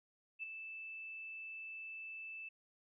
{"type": "tone with ADSR envelope", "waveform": "sine", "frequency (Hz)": 2637, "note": "E7", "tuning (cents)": 0, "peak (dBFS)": -38, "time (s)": [0.39, 2.49], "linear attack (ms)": 41, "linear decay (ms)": 10, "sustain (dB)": -7, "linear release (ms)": 8, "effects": []}